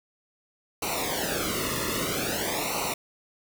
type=noise with flanger; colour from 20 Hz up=pink; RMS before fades=-29 dBFS; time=0.82-2.94 s; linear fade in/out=5 ms; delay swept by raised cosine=0.59 to 1.3 ms; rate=0.51 Hz; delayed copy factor=-0.95; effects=none